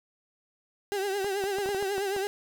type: tone with vibrato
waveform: 35% pulse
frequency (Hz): 394.8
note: G4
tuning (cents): +12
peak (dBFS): -26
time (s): 0.92-2.27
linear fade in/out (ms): 0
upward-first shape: triangle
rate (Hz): 9.2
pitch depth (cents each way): 89
type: clicks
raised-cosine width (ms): 1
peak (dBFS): -24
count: 9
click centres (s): 1.245 / 1.439 / 1.585 / 1.66 / 1.69 / 1.747 / 1.826 / 1.981 / 2.164
effects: none